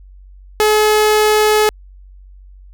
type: tone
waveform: sawtooth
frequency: 426.5 Hz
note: G#4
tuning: 46 cents sharp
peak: -6 dBFS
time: 0.6-1.69 s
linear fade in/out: 0 ms
effects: added 47 Hz sine -37 dBFS peak until 2.73 s